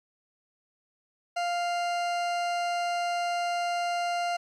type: tone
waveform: 40% pulse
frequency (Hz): 698.5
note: F5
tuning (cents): 0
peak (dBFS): -26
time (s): 1.36-4.37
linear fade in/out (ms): 10
effects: low-pass 6000 Hz 12 dB/octave + 11-bit